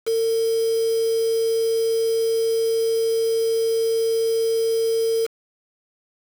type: tone with quantisation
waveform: sine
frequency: 453.4 Hz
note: A#4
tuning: 48 cents flat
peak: -18 dBFS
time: 0.06-5.27 s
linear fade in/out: 20 ms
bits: 5
effects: none

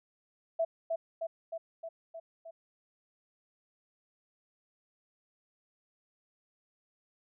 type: tone with echo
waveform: sine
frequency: 659.3 Hz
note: E5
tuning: in tune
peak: -26 dBFS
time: 0.59-0.65 s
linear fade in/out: 10 ms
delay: 310 ms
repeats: 6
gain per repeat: -3 dB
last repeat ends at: 2.51 s
effects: none

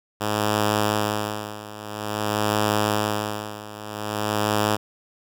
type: tone with tremolo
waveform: 5% pulse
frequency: 105.6 Hz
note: G#2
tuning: 29 cents sharp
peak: -8 dBFS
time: 0.2-4.77 s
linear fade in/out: 20 ms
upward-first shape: sine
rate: 0.5 Hz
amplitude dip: 85%
effects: none

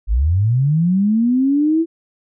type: linear sweep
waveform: sine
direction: up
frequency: 46.25 to 334.9 Hz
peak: -12 dBFS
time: 0.07-1.86 s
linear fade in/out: 50 ms
effects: none

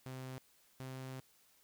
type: tone pair in turn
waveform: sawtooth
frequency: 130 / 130.83 Hz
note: C3 / C3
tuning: -11 / 0 cents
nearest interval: unison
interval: 11 cents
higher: second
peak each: -40 / -40 dBFS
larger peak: neither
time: 0.06-0.38 / 0.8-1.2 s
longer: second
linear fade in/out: 0 ms
effects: white hiss -69 dBFS RMS until 1.63 s

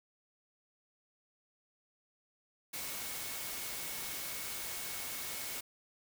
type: tone in noise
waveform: sine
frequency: 2202 Hz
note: C#7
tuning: 12 cents flat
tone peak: -52 dBFS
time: 2.73-5.61 s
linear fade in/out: 10 ms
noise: white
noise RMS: -41 dBFS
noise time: 2.73-5.61 s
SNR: -14 dB
effects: none

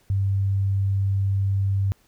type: tone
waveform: sine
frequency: 98 Hz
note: G2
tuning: in tune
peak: -19 dBFS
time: 0.1-1.92 s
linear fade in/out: 0 ms
effects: pink hiss -61 dBFS RMS until 2.07 s

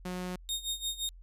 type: tone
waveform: sawtooth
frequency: 181.3 Hz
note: F#3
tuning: 35 cents flat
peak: -31 dBFS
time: 0.05-0.36 s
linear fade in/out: 5 ms
type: tone with tremolo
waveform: sawtooth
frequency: 3700 Hz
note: A#7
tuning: 14 cents flat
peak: -27 dBFS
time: 0.49-1.09 s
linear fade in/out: 0 ms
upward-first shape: sine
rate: 5.8 Hz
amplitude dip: 85%
effects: added 43 Hz sine -48 dBFS peak until 1.22 s + resampled to 32000 Hz

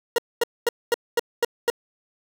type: tone bursts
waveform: 40% pulse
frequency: 472.5 Hz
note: A#4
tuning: 23 cents sharp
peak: -16 dBFS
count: 7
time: 0.16-1.701 s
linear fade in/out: 2 ms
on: 23 ms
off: 230 ms
effects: 9-bit

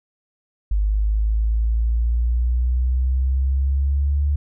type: exponential sweep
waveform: sine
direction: up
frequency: 50.6 to 72.8 Hz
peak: -16 dBFS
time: 0.71-4.36 s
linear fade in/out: 5 ms
effects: none

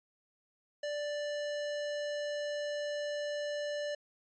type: tone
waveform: square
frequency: 587.3 Hz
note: D5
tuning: in tune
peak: -35 dBFS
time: 0.83-3.95 s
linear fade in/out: 5 ms
effects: resampled to 16000 Hz

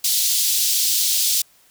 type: high-pass noise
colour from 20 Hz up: pink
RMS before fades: -19 dBFS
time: 0.04-1.42 s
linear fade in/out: 5 ms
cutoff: 3800 Hz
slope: 24 dB/octave
effects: white hiss -55 dBFS RMS until 1.7 s

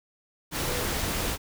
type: tone in noise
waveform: sine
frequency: 491.5 Hz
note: B4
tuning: 8 cents flat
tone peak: -36 dBFS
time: 0.64-0.85 s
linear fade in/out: 50 ms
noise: pink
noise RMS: -29 dBFS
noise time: 0.51-1.38 s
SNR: -10 dB
effects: none

